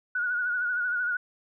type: tone with vibrato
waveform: sine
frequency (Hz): 1458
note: F#6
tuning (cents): -26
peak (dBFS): -25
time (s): 0.15-1.17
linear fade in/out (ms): 5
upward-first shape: sine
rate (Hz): 13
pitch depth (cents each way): 51
effects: none